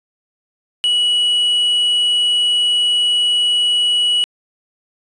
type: tone with quantisation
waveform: triangle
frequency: 2930 Hz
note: F#7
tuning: 18 cents flat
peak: -11 dBFS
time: 0.84-4.24 s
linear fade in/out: 0 ms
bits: 6
effects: resampled to 24000 Hz